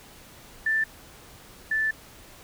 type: tone pair in turn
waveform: sine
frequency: 1770 / 1757.8 Hz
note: A6 / A6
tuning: +10 / -2 cents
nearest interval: unison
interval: 12 cents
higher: first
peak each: -21 / -22 dBFS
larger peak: first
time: 0.66-0.84 / 1.71-1.91 s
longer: second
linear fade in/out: 5 ms
effects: pink hiss -49 dBFS RMS until 2.43 s